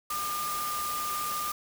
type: tone in noise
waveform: sine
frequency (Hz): 1204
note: D6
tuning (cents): +43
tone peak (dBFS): -31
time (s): 0.1-1.52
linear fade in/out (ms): 5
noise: white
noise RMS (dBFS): -36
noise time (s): 0.1-1.52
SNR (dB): +2
effects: none